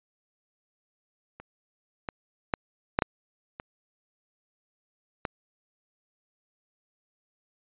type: clicks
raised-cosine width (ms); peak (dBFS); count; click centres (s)
0.5; -28 / -17 / -9 / -6 / -7 / -22 / -14; 7; 1.4 / 2.088 / 2.538 / 2.989 / 3.022 / 3.599 / 5.252
effects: resampled to 8000 Hz